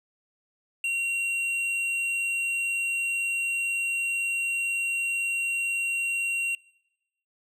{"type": "tone with hard clipping", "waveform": "sine", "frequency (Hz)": 2749, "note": "F7", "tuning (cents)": -28, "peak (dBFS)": -26, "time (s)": [0.84, 6.55], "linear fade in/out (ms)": 2, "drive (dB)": 6, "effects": ["noise-tail reverb RT60 1.0 s tail -25 dB re dry"]}